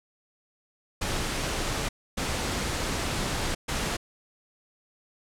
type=noise bursts at uneven times; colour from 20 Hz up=pink; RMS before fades=-29 dBFS; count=3; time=1.01-1.89 / 2.17-3.55 / 3.68-3.97 s; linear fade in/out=10 ms; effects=low-pass 9000 Hz 12 dB/octave